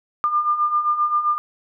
sine beating tone pair, 1197 / 1204.6 Hz, D6 / D6, +33 / +44 cents, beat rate 7.6 Hz, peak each -24 / -18 dBFS, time 0.24-1.38 s, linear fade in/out 0 ms, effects none

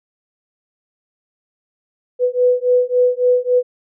sine beating tone pair, 494.6 / 498.2 Hz, B4 / B4, +3 / +15 cents, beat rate 3.6 Hz, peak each -15 dBFS, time 2.19-3.63 s, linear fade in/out 50 ms, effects none

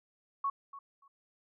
sine tone with echo, 1108.7 Hz, C#6, in tune, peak -29 dBFS, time 0.44-0.5 s, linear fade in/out 5 ms, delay 290 ms, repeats 2, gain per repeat -15 dB, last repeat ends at 1.08 s, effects none

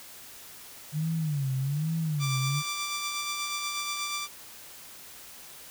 sine tone with vibrato, 146.83 Hz, D3, in tune, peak -26 dBFS, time 0.92-2.63 s, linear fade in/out 50 ms, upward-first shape sine, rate 1.2 Hz, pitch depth 190 cents each way
10% pulse tone with tremolo, 1174.7 Hz, D6, in tune, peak -21 dBFS, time 2.19-4.28 s, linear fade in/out 50 ms, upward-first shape sine, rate 8.3 Hz, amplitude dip 30%
effects white hiss -47 dBFS RMS until 5.7 s

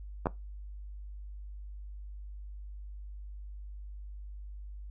clicks, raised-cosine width 1 ms, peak -15 dBFS, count 2, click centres 0.258 / 0.269 s, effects noise-tail reverb RT60 0.2 s tail -19 dB re dry + added 50 Hz sine -41 dBFS peak until 4.9 s

